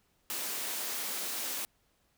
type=high-pass noise; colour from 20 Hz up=white; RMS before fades=-36 dBFS; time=0.3-1.65 s; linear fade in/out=0 ms; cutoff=200 Hz; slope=24 dB/octave; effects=pink hiss -72 dBFS RMS until 2.17 s